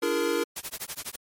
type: chord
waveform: square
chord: Bb dominant seventh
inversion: first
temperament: equal with one note detuned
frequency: 293.7 / 341.4 / 415.3 / 466.2 Hz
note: D4 / F4 / Ab4 / Bb4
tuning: 0 / -39 / 0 / 0 cents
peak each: -33 / -30 / -32 / -28 dBFS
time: 0.02-0.44 s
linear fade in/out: 10 ms
type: noise with tremolo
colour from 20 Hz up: white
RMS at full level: -33 dBFS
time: 0.56-1.16 s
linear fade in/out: 5 ms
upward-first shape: sine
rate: 12 Hz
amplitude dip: 100%
effects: MP3 64 kbps